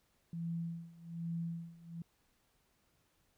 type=tone with tremolo; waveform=sine; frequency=167.7 Hz; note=E3; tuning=30 cents sharp; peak=-35 dBFS; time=0.33-2.02 s; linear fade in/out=2 ms; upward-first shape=sine; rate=1.2 Hz; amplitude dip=90%; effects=pink hiss -75 dBFS RMS until 3.37 s